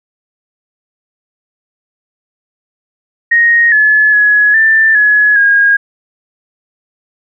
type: tone with pitch steps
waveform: sine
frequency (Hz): 1869 / 1715 / 1685 / 1777 / 1691 / 1632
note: A#6 / A6 / G#6 / A6 / G#6 / G#6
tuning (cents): +4 / -45 / +25 / +17 / +31 / -31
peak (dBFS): -5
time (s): 3.31-5.77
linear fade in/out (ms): 10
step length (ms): 410
effects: none